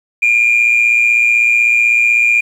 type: tone with amplitude modulation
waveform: sine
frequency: 2411 Hz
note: D7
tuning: 45 cents sharp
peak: -4 dBFS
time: 0.22-2.41 s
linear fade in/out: 10 ms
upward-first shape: sine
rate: 116 Hz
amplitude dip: 65%
effects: tanh soft clip ceiling -4 dBFS + 7-bit